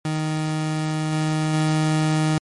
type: tone with level steps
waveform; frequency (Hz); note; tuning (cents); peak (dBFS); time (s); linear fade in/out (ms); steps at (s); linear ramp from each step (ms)
30% pulse; 155.56; D#3; 0; -19 / -17 / -15; 0.05-2.38; 2; 1.12 / 1.53; 10
effects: MP3 48 kbps